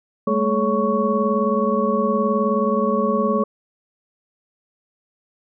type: tone cluster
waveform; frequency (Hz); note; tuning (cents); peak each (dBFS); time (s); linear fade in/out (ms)
sine; 204.7 / 223.8 / 426.2 / 558 / 1114; G#3 / A3 / G#4 / C#5 / C#6; -25 / +30 / +45 / +11 / +8; -23; 0.27-3.44; 5
effects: none